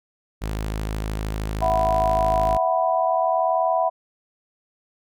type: tone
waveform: sawtooth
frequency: 53.1 Hz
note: G#1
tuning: 39 cents sharp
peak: -21 dBFS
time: 0.41-2.58 s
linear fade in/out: 20 ms
type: chord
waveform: sine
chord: E suspended second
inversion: none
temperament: equal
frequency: 659.3 / 740 / 987.8 Hz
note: E5 / F#5 / B5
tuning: 0 / 0 / 0 cents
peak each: -21 / -22 / -24 dBFS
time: 1.61-3.9 s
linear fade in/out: 20 ms
effects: none